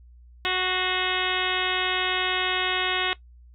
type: harmonic tone with a mistuned harmonic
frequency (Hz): 369.1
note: F#4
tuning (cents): -4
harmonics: 1 / 2 / 3 / 4 / 5 / 6 / 7 / 8 / 9 / 10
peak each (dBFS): -32 / -32 / -32 / -32 / -32 / -32 / -32 / -32 / -32 / -32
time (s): 0.45-3.13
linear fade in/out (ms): 0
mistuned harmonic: 6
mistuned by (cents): -53
effects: noise-tail reverb RT60 0.1 s tail -18 dB re dry + added 60 Hz sine -47 dBFS peak until 3.54 s